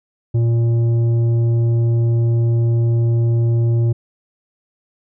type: tone with tanh clipping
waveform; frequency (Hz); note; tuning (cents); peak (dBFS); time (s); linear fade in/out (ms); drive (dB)
sine; 116.54; A#2; 0; -14; 0.34-3.93; 10; 8
effects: none